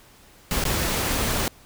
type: noise with dropouts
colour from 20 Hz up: pink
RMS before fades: -24 dBFS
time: 0.51-1.48 s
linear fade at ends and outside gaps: 0 ms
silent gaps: 0.639-0.652 s
effects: pink hiss -52 dBFS RMS until 1.65 s